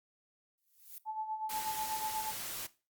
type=noise with exponential growth; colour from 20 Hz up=violet; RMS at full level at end=-44 dBFS; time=0.58-0.98 s; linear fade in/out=0 ms; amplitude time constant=86 ms
type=tone with tremolo; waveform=sine; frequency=870 Hz; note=A5; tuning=20 cents flat; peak=-33 dBFS; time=1.05-2.33 s; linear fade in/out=50 ms; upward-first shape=sine; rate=8.2 Hz; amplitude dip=60%
type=noise; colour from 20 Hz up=white; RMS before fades=-41 dBFS; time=1.49-2.67 s; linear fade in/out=10 ms
effects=noise-tail reverb RT60 0.3 s tail -17 dB re dry + Opus 48 kbps